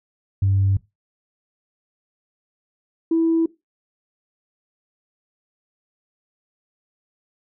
sine tone pair in turn, 97.6 / 328.3 Hz, G2 / E4, -7 / -7 cents, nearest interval octave + major sixth, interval 2100 cents, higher second, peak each -14 dBFS, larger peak neither, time 0.42-0.77 / 3.11-3.46 s, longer neither, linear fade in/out 5 ms, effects noise-tail reverb RT60 0.2 s tail -19 dB re dry + tanh soft clip ceiling -11 dBFS

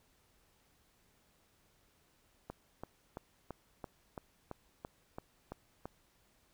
click train, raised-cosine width 1 ms, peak -28 dBFS, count 11, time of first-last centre 2.5-5.856 s, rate 2.98 Hz, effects pink hiss -71 dBFS RMS until 6.53 s

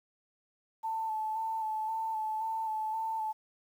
sine tone with vibrato, 880 Hz, A5, in tune, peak -31 dBFS, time 0.83-3.33 s, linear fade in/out 20 ms, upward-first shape square, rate 1.9 Hz, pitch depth 21 cents each way, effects 10-bit

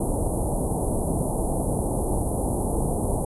pink band-stop noise, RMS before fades -24 dBFS, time 0-3.25 s, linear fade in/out 5 ms, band 870 to 9800 Hz, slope 48 dB/octave, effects resampled to 24000 Hz

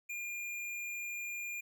square tone, 2409 Hz, D7, 43 cents sharp, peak -39 dBFS, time 0.09-1.61 s, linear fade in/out 10 ms, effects none

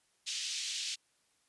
pink band-pass noise, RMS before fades -38 dBFS, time 0.26-0.96 s, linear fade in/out 20 ms, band 2900 to 7100 Hz, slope 24 dB/octave, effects white hiss -73 dBFS RMS until 1.48 s + resampled to 24000 Hz

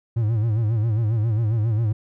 triangle tone with vibrato, 110.8 Hz, A2, 13 cents sharp, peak -16 dBFS, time 0.16-1.93 s, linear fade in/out 10 ms, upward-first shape sine, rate 7.4 Hz, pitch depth 110 cents each way, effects none

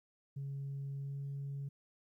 sine tone with pitch glide, 138.59 to 139.55 Hz, C#3 to C#3, 0 to +12 cents, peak -37 dBFS, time 0.36-1.69 s, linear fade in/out 10 ms, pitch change +12 cents, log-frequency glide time 0.97-1.18 s, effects tanh soft clip ceiling -36 dBFS + 13-bit

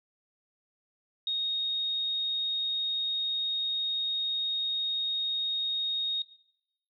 sine tone, 3729 Hz, A#7, in tune, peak -27 dBFS, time 1.27-6.22 s, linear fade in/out 2 ms, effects noise-tail reverb RT60 0.8 s tail -19 dB re dry

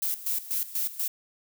violet noise with tremolo, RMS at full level -28 dBFS, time 0.02-1.08 s, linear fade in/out 5 ms, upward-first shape square, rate 4.1 Hz, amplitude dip 80%, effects none

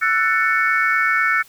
sine chord, F# minor seventh, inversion third, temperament just, 1332 / 1480 / 1776 / 2220 Hz, E6 / F#6 / A6 / C#7, +18 / 0 / +16 / +2 cents, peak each -20 dBFS, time 0.01-1.43 s, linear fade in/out 20 ms, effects tanh soft clip ceiling -5 dBFS + white hiss -49 dBFS RMS until 1.48 s

